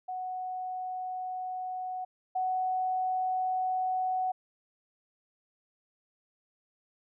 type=tone pair in turn; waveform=sine; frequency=740 / 743.9 Hz; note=F#5 / F#5; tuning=0 / +9 cents; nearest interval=unison; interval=9 cents; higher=second; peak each=-33 / -27 dBFS; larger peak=second; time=0.08-2.05 / 2.35-4.32 s; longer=neither; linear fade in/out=10 ms; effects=none